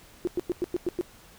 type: tone bursts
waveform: sine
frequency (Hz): 353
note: F4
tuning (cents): +19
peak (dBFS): -23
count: 7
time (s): 0.25-1.011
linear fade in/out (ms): 0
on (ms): 23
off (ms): 100
effects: pink hiss -53 dBFS RMS until 1.38 s